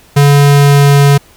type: tone with pitch glide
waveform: square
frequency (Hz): 142.7 to 141.71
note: D3 to C#3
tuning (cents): -49 to +39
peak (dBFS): -4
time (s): 0.16-1.18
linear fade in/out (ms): 10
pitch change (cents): -12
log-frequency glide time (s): 0.46-0.99
effects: pink hiss -43 dBFS RMS until 1.36 s